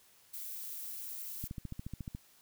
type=noise; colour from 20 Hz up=violet; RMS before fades=-43 dBFS; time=0.33-1.48 s; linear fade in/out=10 ms
type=click train; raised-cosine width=5 ms; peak=-28 dBFS; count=11; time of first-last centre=1.44-2.149 s; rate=14.1 Hz
effects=white hiss -64 dBFS RMS until 2.41 s